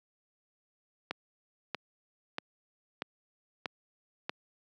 click train, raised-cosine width 0.3 ms, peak -17 dBFS, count 6, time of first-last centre 1.11-4.295 s, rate 1.57 Hz, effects high-pass 200 Hz 12 dB/octave

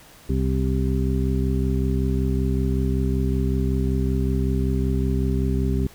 harmonic tone, 65.3 Hz, C2, 3 cents flat, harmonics 1 / 2 / 3 / 4 / 6, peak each -22 / -25 / -27 / -28 / -30 dBFS, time 0.29-5.87 s, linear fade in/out 5 ms, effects pink hiss -48 dBFS RMS until 5.94 s

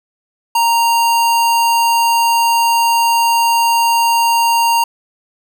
square tone, 930 Hz, A#5, 4 cents flat, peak -11 dBFS, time 0.55-4.84 s, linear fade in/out 5 ms, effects none

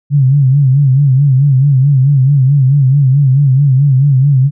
sine tone with vibrato, 136.7 Hz, C#3, 24 cents flat, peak -5 dBFS, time 0.1-4.51 s, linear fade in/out 50 ms, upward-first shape sine, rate 4.6 Hz, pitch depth 110 cents each way, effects none

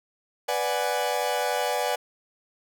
40% pulse chord, G# half-diminished seventh, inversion first, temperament equal, 493.9 / 587.3 / 740 / 830.6 Hz, B4 / D5 / F#5 / G#5, 0 / 0 / 0 / 0 cents, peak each -29 dBFS, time 0.48-1.96 s, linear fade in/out 10 ms, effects none

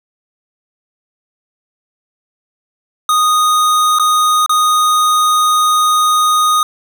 square tone with dropouts, 1240 Hz, D#6, 6 cents flat, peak -10 dBFS, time 3.09-6.63 s, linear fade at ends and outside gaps 2 ms, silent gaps 3.987-3.996 / 4.462-4.494 s, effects none

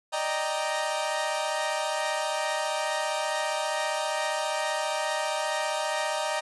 sawtooth chord, Eb major seventh, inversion third, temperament equal, 587.3 / 622.3 / 784 / 932.3 Hz, D5 / Eb5 / G5 / Bb5, 0 / 0 / 0 / 0 cents, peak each -31 / -27 / -30 / -28 dBFS, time 0.12-6.41 s, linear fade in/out 20 ms, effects resampled to 24000 Hz

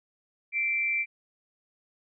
sine tone pair together, 2093 / 2343 Hz, C7 / D7, 0 / -5 cents, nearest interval major second, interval 195 cents, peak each -35 / -25 dBFS, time 0.52-1.06 s, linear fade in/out 50 ms, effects none

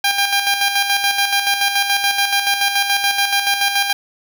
10% pulse tone with tremolo, 800 Hz, G5, 35 cents sharp, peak -5 dBFS, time 0.04-3.93 s, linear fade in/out 5 ms, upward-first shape square, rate 7 Hz, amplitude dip 50%, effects none

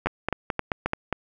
two click trains, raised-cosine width 0.5 ms, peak -9 / -9 dBFS, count 5 / 5, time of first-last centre 0.07-0.934 / 0.06-1.127 s, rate 4.63 / 3.75 Hz, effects none

